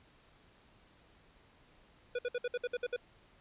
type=tone bursts; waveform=square; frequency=489.3 Hz; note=B4; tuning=16 cents flat; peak=-33 dBFS; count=9; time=2.15-2.964 s; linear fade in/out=5 ms; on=38 ms; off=59 ms; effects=pink hiss -64 dBFS RMS until 3.4 s + resampled to 8000 Hz